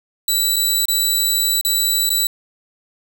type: tone with dropouts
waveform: 15% pulse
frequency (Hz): 3951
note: B7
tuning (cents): 0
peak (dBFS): -8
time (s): 0.28-2.27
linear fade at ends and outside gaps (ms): 2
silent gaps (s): 0.56-0.564 / 0.855-0.883 / 1.612-1.649 / 2.093-2.102
effects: none

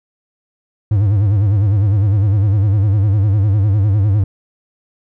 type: tone with vibrato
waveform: triangle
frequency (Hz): 101.6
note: G#2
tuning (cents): -38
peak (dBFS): -8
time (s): 0.91-4.24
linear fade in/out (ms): 5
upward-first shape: sine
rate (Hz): 9.9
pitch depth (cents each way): 120
effects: none

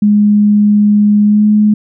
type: tone with pitch glide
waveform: sine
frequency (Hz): 207.7 to 211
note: G#3 to G#3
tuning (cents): 0 to +28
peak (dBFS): -5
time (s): 0.02-1.74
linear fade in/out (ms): 5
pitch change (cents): +28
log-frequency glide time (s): 1.24-1.45
effects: none

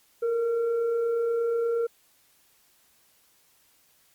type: tone with frequency modulation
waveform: sine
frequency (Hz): 466.2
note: A#4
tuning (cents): 0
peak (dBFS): -23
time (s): 0.22-1.87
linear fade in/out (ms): 10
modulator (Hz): 904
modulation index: 0.27
effects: white hiss -63 dBFS RMS until 4.14 s + Opus 48 kbps

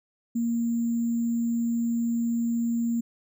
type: tone with sample-and-hold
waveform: sine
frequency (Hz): 233.1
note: A#3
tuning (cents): 0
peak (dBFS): -23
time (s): 0.35-3.01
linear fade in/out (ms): 10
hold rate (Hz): 7350
effects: none

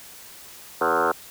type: tone with frequency modulation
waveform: sine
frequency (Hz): 904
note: A5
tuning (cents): +47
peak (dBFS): -18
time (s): 0.81-1.12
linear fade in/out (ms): 5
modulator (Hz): 83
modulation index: 6.6
effects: white hiss -44 dBFS RMS until 1.3 s

